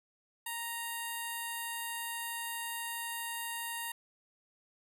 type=tone with notch filter; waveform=5% pulse; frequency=932.3 Hz; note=A#5; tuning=in tune; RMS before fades=-39 dBFS; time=0.46-3.92 s; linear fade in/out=5 ms; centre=5600 Hz; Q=0.62; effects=none